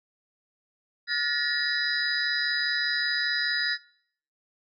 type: tone cluster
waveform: sine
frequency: 1428 / 1744 / 1889 / 3957 / 4949 Hz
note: F6 / A6 / A#6 / B7 / D#8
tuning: +38 / -16 / +22 / +3 / -10 cents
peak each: -33 / -29 / -31 / -32 / -31 dBFS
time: 1.07-3.78 s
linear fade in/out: 50 ms
effects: noise-tail reverb RT60 0.6 s tail -21 dB re dry